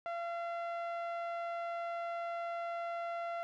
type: tone with low-pass filter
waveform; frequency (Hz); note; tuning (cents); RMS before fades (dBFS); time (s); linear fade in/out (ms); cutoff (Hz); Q
sawtooth; 683; F5; -39; -39; 0.06-3.43; 0; 1700; 0.8
effects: none